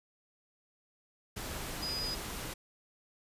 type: tone in noise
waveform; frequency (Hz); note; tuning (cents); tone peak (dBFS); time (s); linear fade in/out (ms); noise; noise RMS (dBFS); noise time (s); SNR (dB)
sine; 4946; D#8; -11; -35; 1.82-2.15; 10; pink; -40; 1.36-2.54; +2
effects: resampled to 32000 Hz